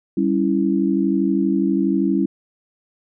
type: chord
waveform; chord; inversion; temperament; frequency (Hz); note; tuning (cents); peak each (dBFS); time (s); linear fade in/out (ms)
sine; C# diminished; second; equal; 196 / 277.2 / 329.6; G3 / C#4 / E4; 0 / 0 / 0; -20; 0.17-2.26; 5
effects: none

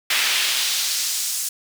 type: noise with high-pass filter sweep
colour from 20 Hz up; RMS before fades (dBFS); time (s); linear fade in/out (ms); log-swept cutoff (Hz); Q
brown; -22; 0.1-1.49; 5; 2300 to 7600; 1.2
effects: none

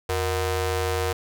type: ring-modulated tone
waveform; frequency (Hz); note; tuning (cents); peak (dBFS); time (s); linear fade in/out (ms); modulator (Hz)
sawtooth; 276.2; C#4; -6; -16; 0.09-1.13; 5; 192
effects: none

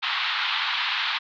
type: band-pass noise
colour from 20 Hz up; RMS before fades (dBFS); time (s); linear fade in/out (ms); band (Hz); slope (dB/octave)
white; -26; 0.02-1.19; 20; 860 to 4000; 48
effects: none

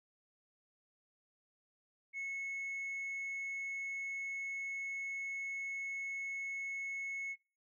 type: tone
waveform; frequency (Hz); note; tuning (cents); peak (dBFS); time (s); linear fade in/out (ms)
sine; 2193; C#7; -19; -36; 2.13-7.36; 50
effects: noise-tail reverb RT60 0.4 s tail -24 dB re dry + tanh soft clip ceiling -37 dBFS

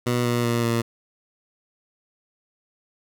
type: tone with pitch steps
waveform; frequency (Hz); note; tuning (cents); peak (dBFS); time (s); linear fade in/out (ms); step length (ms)
15% pulse; 121.8 / 119.98 / 118.2 / 116.43; B2 / B2 / A#2 / A#2; -24 / -50 / +24 / -2; -14; 0.06-0.82; 10; 190
effects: none

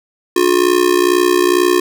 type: tone with amplitude modulation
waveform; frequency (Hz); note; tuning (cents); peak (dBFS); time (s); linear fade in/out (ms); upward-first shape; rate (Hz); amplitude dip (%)
square; 357.6; F4; +41; -7; 0.36-1.8; 5; sine; 62.2; 85
effects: none

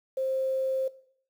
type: tone with quantisation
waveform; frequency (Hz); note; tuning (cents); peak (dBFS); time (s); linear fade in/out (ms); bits
sine; 528; C5; +16; -26; 0.17-0.88; 5; 9
effects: noise-tail reverb RT60 0.6 s tail -17 dB re dry

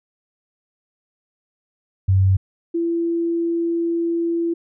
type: tone pair in turn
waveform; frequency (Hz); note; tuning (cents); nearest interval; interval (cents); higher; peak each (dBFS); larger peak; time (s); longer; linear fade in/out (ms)
sine; 95.5 / 336.9; G2 / E4; -45 / +38; octave + minor seventh; 2183; second; -12 / -18; first; 2.08-2.37 / 2.74-4.54; second; 10
effects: none

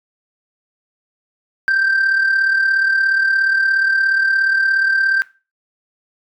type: tone with amplitude modulation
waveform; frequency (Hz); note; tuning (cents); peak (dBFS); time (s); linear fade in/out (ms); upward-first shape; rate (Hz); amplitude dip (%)
sine; 1568; G6; 0; -8; 1.68-5.22; 0; sine; 37; 55
effects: noise-tail reverb RT60 0.3 s tail -18 dB re dry + tanh soft clip ceiling -10 dBFS

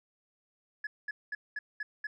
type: tone bursts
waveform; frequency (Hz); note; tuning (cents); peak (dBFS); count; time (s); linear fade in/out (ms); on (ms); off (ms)
sine; 1700; G#6; +40; -31; 6; 0.84-2.07; 5; 30; 210
effects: tanh soft clip ceiling -32 dBFS

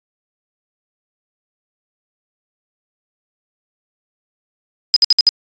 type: tone bursts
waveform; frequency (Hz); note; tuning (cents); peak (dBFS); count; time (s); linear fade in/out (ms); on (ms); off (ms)
sine; 5000; D#8; +8; -6; 5; 4.94-5.29; 0; 22; 60
effects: resampled to 16000 Hz

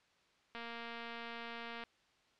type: click train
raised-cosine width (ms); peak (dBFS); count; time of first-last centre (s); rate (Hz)
0.3; -30; 301; 0.55-1.838; 233
effects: white hiss -71 dBFS RMS until 2.39 s + low-pass 4000 Hz 12 dB/octave

